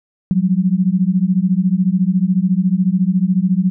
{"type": "beating tone pair", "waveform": "sine", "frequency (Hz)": [178.2, 192.2], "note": ["F3", "G3"], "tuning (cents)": [35, -34], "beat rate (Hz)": 14, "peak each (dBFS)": -15, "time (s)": [0.31, 3.7], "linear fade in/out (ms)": 0, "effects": []}